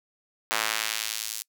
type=tone with high-pass filter sweep; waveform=square; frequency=55 Hz; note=A1; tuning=in tune; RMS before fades=-30 dBFS; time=0.51-1.42 s; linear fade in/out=0 ms; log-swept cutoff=1100 to 6500 Hz; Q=0.75; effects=noise-tail reverb RT60 0.1 s tail -25 dB re dry